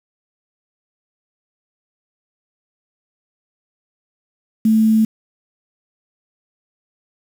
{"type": "tone with quantisation", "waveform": "sine", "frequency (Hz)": 220, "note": "A3", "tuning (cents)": 0, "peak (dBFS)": -10, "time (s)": [4.65, 5.05], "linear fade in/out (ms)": 5, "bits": 6, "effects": []}